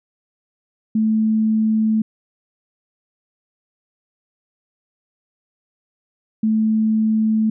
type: tone pair in turn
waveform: sine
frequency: 218.7 / 218.7 Hz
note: A3 / A3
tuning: -10 / -10 cents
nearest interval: unison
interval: 0 cents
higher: neither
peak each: -14 dBFS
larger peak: neither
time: 0.95-2.02 / 6.43-7.5 s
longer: neither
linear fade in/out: 5 ms
effects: none